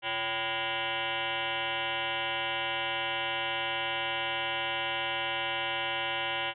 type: tone with frequency modulation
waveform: sine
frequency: 1864.7 Hz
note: A#6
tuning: in tune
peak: -29 dBFS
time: 0.02-6.54 s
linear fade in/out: 50 ms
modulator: 217 Hz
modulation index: 6.2
effects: none